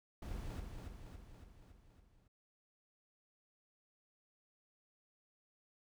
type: noise with echo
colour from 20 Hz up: brown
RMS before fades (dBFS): -44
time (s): 0.22-0.6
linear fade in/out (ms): 5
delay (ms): 280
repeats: 6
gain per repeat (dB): -4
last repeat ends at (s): 2.28
effects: none